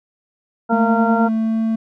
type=harmonic tone; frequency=230 Hz; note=A#3; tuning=23 cents flat; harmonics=1 / 2 / 3 / 4 / 6; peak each=-21 / -23 / -20 / -22 / -23 dBFS; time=0.69-1.29 s; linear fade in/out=20 ms
type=tone with pitch glide; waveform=triangle; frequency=219.2 to 223.5 Hz; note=A3 to A3; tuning=-6 to +27 cents; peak=-14 dBFS; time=0.72-1.76 s; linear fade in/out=10 ms; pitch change=+33 cents; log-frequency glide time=0.87-1.59 s
effects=none